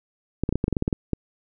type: clicks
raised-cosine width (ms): 3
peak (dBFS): -9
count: 12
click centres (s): 0.436 / 0.491 / 0.526 / 0.556 / 0.641 / 0.681 / 0.727 / 0.768 / 0.824 / 0.879 / 0.928 / 1.133
effects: none